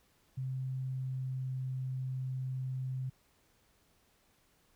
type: tone with pitch glide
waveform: sine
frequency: 130.81 to 130.06 Hz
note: C3 to C3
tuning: 0 to -10 cents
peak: -34 dBFS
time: 0.37-3.1 s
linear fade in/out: 10 ms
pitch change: -10 cents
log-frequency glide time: 0.77-1.6 s
effects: pink hiss -70 dBFS RMS until 4.75 s